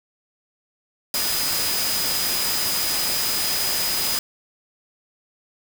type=tone in noise; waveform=sine; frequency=4978 Hz; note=D#8; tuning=in tune; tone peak=-26 dBFS; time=1.14-4.19 s; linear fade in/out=2 ms; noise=white; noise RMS=-24 dBFS; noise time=1.14-4.19 s; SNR=-5 dB; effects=none